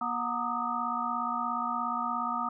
sine tone cluster, 240 / 728 / 922 / 1205 / 1262 Hz, B3 / F#5 / A#5 / D6 / D#6, -49 / -28 / -19 / +44 / +24 cents, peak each -38 / -37 / -36 / -34 / -33 dBFS, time 0.01-2.49 s, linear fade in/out 5 ms, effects none

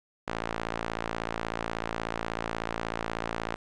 sawtooth tone with band-pass filter, 56.4 Hz, A1, 44 cents sharp, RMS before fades -34 dBFS, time 0.27-3.56 s, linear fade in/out 10 ms, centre 1200 Hz, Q 0.62, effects resampled to 22050 Hz + 9-bit

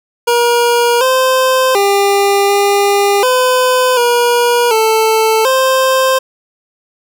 25% pulse tone with pitch steps, 475.9 / 518 / 399.9 / 402.8 / 507 / 480 / 441.7 / 524 Hz, A#4 / C5 / G4 / G4 / B4 / B4 / A4 / C5, +36 / -17 / +35 / +47 / +45 / -49 / +7 / +2 cents, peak -5 dBFS, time 0.27-6.19 s, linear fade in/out 10 ms, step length 740 ms, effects none

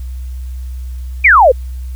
sine exponential sweep, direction down, 2490 to 466.2 Hz, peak -3 dBFS, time 1.24-1.52 s, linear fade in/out 10 ms, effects added 63 Hz sine -21 dBFS peak until 1.95 s + white hiss -48 dBFS RMS until 1.95 s

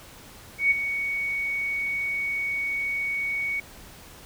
sine tone with ADSR envelope, 2233 Hz, C#7, 12 cents sharp, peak -15 dBFS, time 0.58-3.6 s, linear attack 130 ms, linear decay 16 ms, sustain -10 dB, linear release 4 ms, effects pink hiss -47 dBFS RMS until 4.25 s

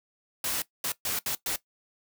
white noise bursts at uneven times, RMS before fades -30 dBFS, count 5, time 0.44-0.62 / 0.84-0.92 / 1.05-1.19 / 1.26-1.35 / 1.46-1.56 s, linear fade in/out 2 ms, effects noise-tail reverb RT60 0.1 s tail -17 dB re dry

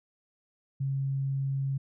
sine tone, 136.3 Hz, C#3, 29 cents flat, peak -27 dBFS, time 0.8-1.78 s, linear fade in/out 10 ms, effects none

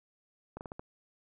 slowing click train, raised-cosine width 1 ms, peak -27 dBFS, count 5, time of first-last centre 0.57-0.795 s, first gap 39 ms, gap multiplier 1.25, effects none

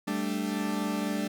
40% pulse chord, G suspended second, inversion none, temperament equal, 196 / 220 / 293.7 Hz, G3 / A3 / D4, 0 / 0 / 0 cents, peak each -32 dBFS, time 0.07-1.28 s, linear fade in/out 10 ms, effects none

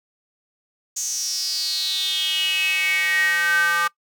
square tone with high-pass filter sweep, 171.4 Hz, F3, 32 cents flat, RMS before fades -22 dBFS, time 0.96-3.88 s, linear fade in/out 10 ms, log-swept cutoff 6600 to 1300 Hz, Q 7.8, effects noise-tail reverb RT60 0.1 s tail -22 dB re dry

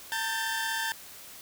sawtooth tone cluster, 900 / 1570 / 1764 Hz, A5 / G6 / A6, +39 / +2 / +4 cents, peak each -30 dBFS, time 0.12-0.92 s, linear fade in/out 0 ms, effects white hiss -47 dBFS RMS until 1.41 s

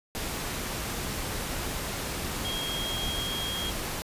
sine tone in noise, 3256 Hz, G#7, 35 cents flat, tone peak -32 dBFS, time 2.45-3.7 s, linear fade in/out 0 ms, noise pink, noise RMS -33 dBFS, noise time 0.15-4.02 s, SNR -2 dB, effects resampled to 32000 Hz

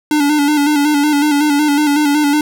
square tone with vibrato, 293.7 Hz, D4, in tune, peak -11 dBFS, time 0.11-2.41 s, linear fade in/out 2 ms, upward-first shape square, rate 5.4 Hz, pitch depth 44 cents each way, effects none

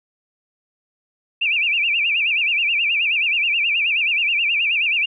sine tone with vibrato, 2552 Hz, D#7, 43 cents sharp, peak -16 dBFS, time 1.41-5.06 s, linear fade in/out 10 ms, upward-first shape sine, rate 9.4 Hz, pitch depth 180 cents each way, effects none

